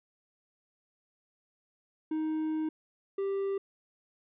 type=tone pair in turn; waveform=triangle; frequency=313 / 392.9 Hz; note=D#4 / G4; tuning=+10 / +4 cents; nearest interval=major third; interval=394 cents; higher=second; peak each=-27 dBFS; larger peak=neither; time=2.11-2.69 / 3.18-3.58 s; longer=first; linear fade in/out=5 ms; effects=resampled to 8000 Hz